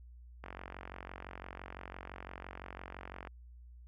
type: click train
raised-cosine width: 0.5 ms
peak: -29 dBFS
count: 131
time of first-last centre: 0.44-3.272 s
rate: 45.9 Hz
effects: added 60 Hz sine -51 dBFS peak until 3.87 s